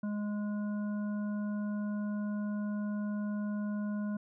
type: harmonic tone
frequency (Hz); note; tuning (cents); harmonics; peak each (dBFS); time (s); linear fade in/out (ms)
207.7; G#3; 0; 1 / 3 / 5 / 7; -32 / -47 / -52 / -51; 0.03-4.17; 5
effects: none